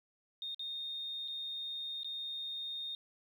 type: tone with dropouts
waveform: sine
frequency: 3679 Hz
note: A#7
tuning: 24 cents flat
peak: -38 dBFS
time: 0.42-2.95 s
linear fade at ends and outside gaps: 1 ms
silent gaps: 0.546-0.594 / 1.278-1.282 / 2.033-2.045 s
effects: 11-bit